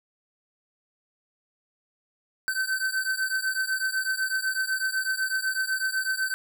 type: beating tone pair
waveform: square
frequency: 1533 / 1541 Hz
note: G6 / G6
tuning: -39 / -30 cents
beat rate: 8 Hz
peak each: -29 dBFS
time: 2.48-6.34 s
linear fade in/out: 0 ms
effects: none